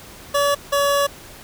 25% pulse tone pair in turn, 570 / 566.4 Hz, C#5 / C#5, +48 / +37 cents, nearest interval unison, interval 11 cents, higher first, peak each -12 dBFS, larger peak neither, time 0.34-0.55 / 0.72-1.07 s, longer second, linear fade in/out 10 ms, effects pink hiss -41 dBFS RMS until 1.43 s

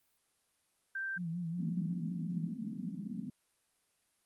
sine tone, 1568 Hz, G6, in tune, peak -35 dBFS, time 0.95-1.18 s, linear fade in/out 5 ms
sine tone with vibrato, 170.3 Hz, F3, 43 cents flat, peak -35 dBFS, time 1.16-2.53 s, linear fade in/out 50 ms, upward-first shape sine, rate 5.4 Hz, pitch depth 79 cents each way
pink band-pass noise, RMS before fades -41 dBFS, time 1.58-3.3 s, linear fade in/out 5 ms, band 180 to 240 Hz, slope 48 dB/octave
effects white hiss -75 dBFS RMS until 4.25 s + Opus 32 kbps

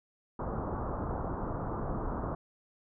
pink low-pass noise, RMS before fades -35 dBFS, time 0.39-2.35 s, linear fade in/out 5 ms, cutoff 1300 Hz, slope 48 dB/octave, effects none

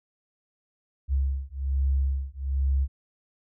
sine beating tone pair, 67.3 / 68.5 Hz, C2 / C#2, +49 / -20 cents, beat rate 1.2 Hz, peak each -26 dBFS, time 1.08-2.88 s, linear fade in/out 50 ms, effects none

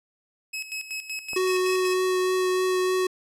sawtooth tone with tremolo, 2569 Hz, E7, 45 cents flat, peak -26 dBFS, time 0.53-1.94 s, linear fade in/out 10 ms, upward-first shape square, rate 5.3 Hz, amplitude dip 70%
click, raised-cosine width 1 ms, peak -25 dBFS, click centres 1.333 s
square tone with vibrato, 370 Hz, F#4, in tune, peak -22 dBFS, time 1.36-3.07 s, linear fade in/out 5 ms, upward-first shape triangle, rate 3.3 Hz, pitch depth 11 cents each way
effects low-pass 12000 Hz 12 dB/octave

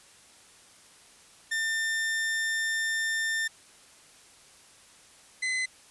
40% pulse tone pair in turn, 1800 / 2033 Hz, A6 / B6, +39 / +50 cents, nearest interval major second, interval 211 cents, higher second, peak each -26 dBFS, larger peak neither, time 1.51-3.48 / 5.42-5.66 s, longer first, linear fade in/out 10 ms, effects white hiss -55 dBFS RMS until 5.9 s + resampled to 24000 Hz

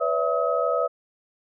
sine tone cluster, 496.9 / 569 / 656 / 1274 Hz, B4 / C#5 / E5 / D#6, +11 / +45 / -9 / +41 cents, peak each -26 dBFS, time 0-0.88 s, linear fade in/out 20 ms, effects none

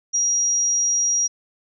sine tone, 5720 Hz, F8, 41 cents sharp, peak -17 dBFS, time 0.13-1.28 s, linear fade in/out 20 ms, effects none

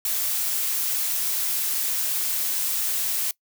blue noise, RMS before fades -25 dBFS, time 0.05-3.31 s, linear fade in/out 2 ms, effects noise-tail reverb RT60 0.1 s tail -22 dB re dry

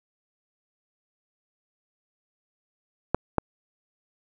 clicks, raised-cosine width 1 ms, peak -6 dBFS, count 2, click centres 3.146 / 3.383 s, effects none

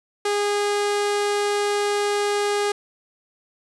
sawtooth tone, 410.2 Hz, G#4, 21 cents flat, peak -16 dBFS, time 0.25-2.72 s, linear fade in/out 5 ms, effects resampled to 24000 Hz + 7-bit

